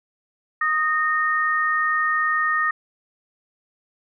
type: tone pair together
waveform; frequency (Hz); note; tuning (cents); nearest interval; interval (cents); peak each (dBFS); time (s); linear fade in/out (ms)
sine; 1244.5 / 1840.6; D#6 / A#6; 0 / -22; perfect fifth; 678; -21; 0.61-2.71; 5
effects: none